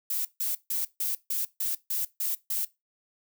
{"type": "noise bursts", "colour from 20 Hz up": "violet", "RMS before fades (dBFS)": -29, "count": 9, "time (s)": [0.1, 2.65], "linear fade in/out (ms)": 5, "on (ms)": 150, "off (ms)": 150, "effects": ["noise-tail reverb RT60 0.2 s tail -19 dB re dry"]}